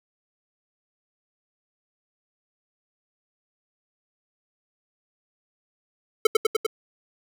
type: tone with echo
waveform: square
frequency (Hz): 440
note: A4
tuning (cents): 0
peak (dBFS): -13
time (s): 6.25-6.27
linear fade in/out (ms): 5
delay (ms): 99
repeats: 4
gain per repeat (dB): -2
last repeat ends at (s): 6.666
effects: none